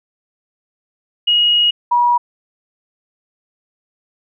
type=tone pair in turn; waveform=sine; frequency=2888 / 963.8 Hz; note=F#7 / B5; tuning=-43 / -43 cents; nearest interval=octave + perfect fifth; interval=1900 cents; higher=first; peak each=-10 dBFS; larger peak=neither; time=1.27-1.71 / 1.91-2.18 s; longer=first; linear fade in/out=10 ms; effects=none